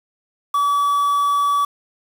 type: tone with quantisation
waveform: triangle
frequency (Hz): 1145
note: D6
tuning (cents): -44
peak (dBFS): -13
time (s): 0.54-1.65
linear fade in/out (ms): 5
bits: 6
effects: none